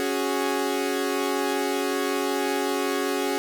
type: chord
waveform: sawtooth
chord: C# suspended fourth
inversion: none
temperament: equal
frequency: 277.2 / 370 / 415.3 Hz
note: C#4 / F#4 / G#4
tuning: 0 / 0 / 0 cents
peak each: -24 dBFS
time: 0-3.38 s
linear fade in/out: 0 ms
effects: none